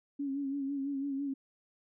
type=tone with vibrato; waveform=sine; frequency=277.2 Hz; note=C#4; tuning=in tune; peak=-32 dBFS; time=0.19-1.34 s; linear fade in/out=10 ms; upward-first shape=sine; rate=6 Hz; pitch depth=50 cents each way; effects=none